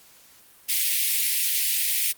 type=high-pass noise; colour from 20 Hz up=white; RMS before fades=-23 dBFS; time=0.68-2.13 s; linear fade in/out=20 ms; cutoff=2000 Hz; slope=48 dB/octave; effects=white hiss -53 dBFS RMS until 2.17 s + Opus 48 kbps